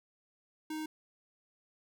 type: tone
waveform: square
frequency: 311.1 Hz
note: D#4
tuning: in tune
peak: -37 dBFS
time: 0.7-0.86 s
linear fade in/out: 5 ms
effects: none

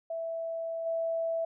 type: tone with level steps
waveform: sine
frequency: 659.3 Hz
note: E5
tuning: in tune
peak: -32 / -28 dBFS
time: 0.1-1.45 s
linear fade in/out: 5 ms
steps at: 0.85 s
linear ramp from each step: 20 ms
effects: none

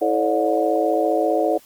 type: tone cluster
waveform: sine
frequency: 324.8 / 437.2 / 542 / 597 / 725 Hz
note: E4 / A4 / C#5 / D5 / F#5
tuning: -26 / -11 / -39 / +28 / -35 cents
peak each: -23 dBFS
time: 0.01-1.58 s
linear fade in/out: 10 ms
effects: white hiss -51 dBFS RMS until 1.65 s + Opus 24 kbps

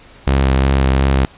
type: tone with vibrato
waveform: sawtooth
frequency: 66.9 Hz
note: C2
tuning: 39 cents sharp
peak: -7 dBFS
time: 0.27-1.25 s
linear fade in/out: 0 ms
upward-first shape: sine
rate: 2.8 Hz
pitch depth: 24 cents each way
effects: pink hiss -43 dBFS RMS until 1.37 s + resampled to 8000 Hz

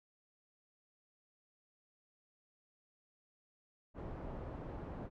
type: low-pass noise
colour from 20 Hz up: pink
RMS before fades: -45 dBFS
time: 3.94-5.1 s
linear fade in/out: 50 ms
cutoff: 810 Hz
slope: 12 dB/octave
effects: none

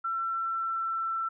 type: tone with pitch glide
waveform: sine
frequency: 1347 to 1338.5 Hz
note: E6 to E6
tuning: +37 to +26 cents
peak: -28 dBFS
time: 0.04-1.29 s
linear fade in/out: 10 ms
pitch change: -11 cents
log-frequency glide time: 0.25-1.11 s
effects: none

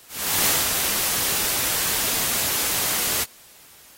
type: noise with ADSR envelope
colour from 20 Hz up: white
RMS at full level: -19 dBFS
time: 0.08-3.25 s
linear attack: 370 ms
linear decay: 230 ms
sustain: -4 dB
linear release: 21 ms
effects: white hiss -49 dBFS RMS until 3.97 s + AAC 48 kbps

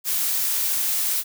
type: noise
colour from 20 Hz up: blue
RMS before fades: -23 dBFS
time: 0.04-1.24 s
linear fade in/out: 50 ms
effects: none

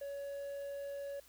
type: tone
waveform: triangle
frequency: 562 Hz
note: C#5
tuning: 24 cents sharp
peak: -38 dBFS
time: 0.01-1.2 s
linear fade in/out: 5 ms
effects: added 60 Hz sine -70 dBFS peak until 1.28 s + white hiss -63 dBFS RMS until 1.28 s

